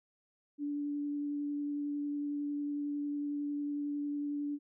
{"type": "tone with vibrato", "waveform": "sine", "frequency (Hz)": 290, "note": "D4", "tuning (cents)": -22, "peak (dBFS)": -33, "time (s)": [0.58, 4.59], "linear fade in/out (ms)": 50, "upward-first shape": "sine", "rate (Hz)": 11, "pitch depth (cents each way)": 8, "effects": []}